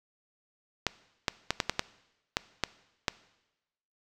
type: clicks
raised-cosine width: 0.2 ms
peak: -8 dBFS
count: 9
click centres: 0.867 / 1.282 / 1.506 / 1.602 / 1.696 / 1.794 / 2.369 / 2.637 / 3.082 s
effects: noise-tail reverb RT60 1.0 s tail -19 dB re dry